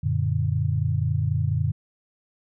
sine chord, Gb augmented, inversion none, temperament equal, 92.5 / 116.54 / 146.83 Hz, Gb2 / Bb2 / D3, 0 / 0 / 0 cents, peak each -25 dBFS, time 0.03-1.72 s, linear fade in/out 10 ms, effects none

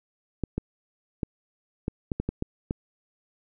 clicks, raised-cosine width 3 ms, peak -14 dBFS, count 9, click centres 0.437 / 0.58 / 1.232 / 1.881 / 2.118 / 2.2 / 2.29 / 2.424 / 2.709 s, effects none

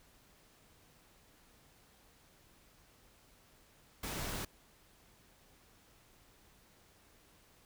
pink noise, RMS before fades -40 dBFS, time 4.03-4.45 s, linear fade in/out 5 ms, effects pink hiss -65 dBFS RMS until 7.65 s

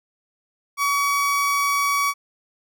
30% pulse tone, 1133 Hz, C#6, 37 cents sharp, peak -16 dBFS, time 0.77-2.14 s, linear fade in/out 50 ms, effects none

